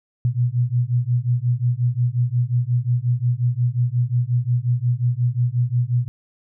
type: beating tone pair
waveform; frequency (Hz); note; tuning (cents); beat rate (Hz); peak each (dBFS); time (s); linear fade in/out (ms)
sine; 119.4 / 125; A#2 / B2; +42 / +21; 5.6; -20; 0.25-6.08; 0
effects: none